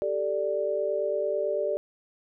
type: chord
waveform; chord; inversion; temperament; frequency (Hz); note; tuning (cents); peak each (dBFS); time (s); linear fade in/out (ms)
sine; G suspended second; none; just; 392 / 441 / 588; G4 / A4 / D5; 0 / +4 / +2; -31 / -31 / -27; 0.02-1.77; 0
effects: none